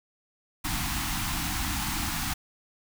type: band-stop noise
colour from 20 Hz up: pink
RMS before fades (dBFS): -30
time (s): 0.64-2.34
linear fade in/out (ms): 10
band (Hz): 330 to 710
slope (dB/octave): 96
effects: none